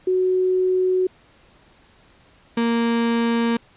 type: tone pair in turn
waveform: sine / 35% pulse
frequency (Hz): 370 / 232.6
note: F#4 / A#3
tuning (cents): 0 / -4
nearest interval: minor sixth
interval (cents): 804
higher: first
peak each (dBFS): -16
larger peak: neither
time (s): 0.07-1.07 / 2.57-3.57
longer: neither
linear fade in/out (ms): 5
effects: pink hiss -54 dBFS RMS until 3.76 s + resampled to 8000 Hz